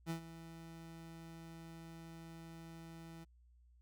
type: tone with ADSR envelope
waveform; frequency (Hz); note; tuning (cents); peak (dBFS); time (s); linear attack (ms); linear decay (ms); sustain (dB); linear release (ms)
30% pulse; 164.81; E3; 0; -34; 0.06-3.25; 42; 99; -14; 19
effects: added 60 Hz sine -63 dBFS peak until 3.81 s